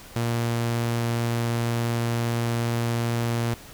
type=tone; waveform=sawtooth; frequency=117.3 Hz; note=A#2; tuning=11 cents sharp; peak=-19 dBFS; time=0.16-3.54 s; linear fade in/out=0 ms; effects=pink hiss -45 dBFS RMS until 3.73 s